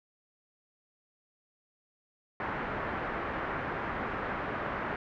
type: low-pass noise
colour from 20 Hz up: white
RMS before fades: -35 dBFS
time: 2.4-4.96 s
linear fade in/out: 2 ms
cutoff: 1700 Hz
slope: 24 dB/octave
effects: none